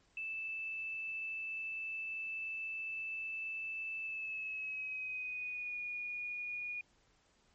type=tone with pitch glide; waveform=sine; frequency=2637 to 2446 Hz; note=E7 to D#7; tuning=0 to -30 cents; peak=-38 dBFS; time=0.17-6.81 s; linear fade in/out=2 ms; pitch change=-130 cents; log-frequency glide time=4.01-5.79 s; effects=pink hiss -71 dBFS RMS until 7.54 s + MP3 32 kbps